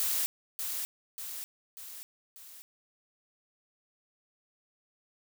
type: noise with echo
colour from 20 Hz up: blue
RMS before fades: -30 dBFS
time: 0-0.26 s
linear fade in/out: 0 ms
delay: 590 ms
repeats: 4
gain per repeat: -5 dB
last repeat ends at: 2.62 s
effects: none